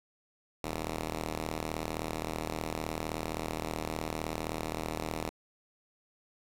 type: ring-modulated tone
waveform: 5% pulse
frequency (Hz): 79.2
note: D#2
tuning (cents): +31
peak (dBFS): -20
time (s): 0.63-5.3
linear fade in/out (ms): 10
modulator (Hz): 101
effects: resampled to 32000 Hz + 8-bit